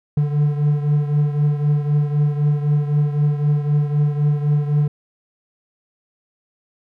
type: beating tone pair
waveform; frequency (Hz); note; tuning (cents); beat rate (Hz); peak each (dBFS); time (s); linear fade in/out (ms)
triangle; 146.4 / 150.3; D3 / D3; -5 / +40; 3.9; -14 / -20; 0.17-4.88; 5
effects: none